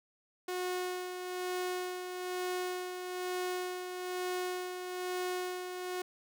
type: tone with tremolo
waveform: sawtooth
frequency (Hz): 363.6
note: F#4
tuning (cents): -30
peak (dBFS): -29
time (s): 0.48-6.02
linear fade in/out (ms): 5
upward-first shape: sine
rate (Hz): 1.1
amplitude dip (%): 50
effects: none